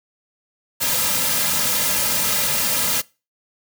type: noise with comb filter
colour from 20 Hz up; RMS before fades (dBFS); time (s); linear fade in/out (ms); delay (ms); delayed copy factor
white; -20; 0.8-3.02; 20; 2.7; -0.85
effects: noise-tail reverb RT60 0.3 s tail -23 dB re dry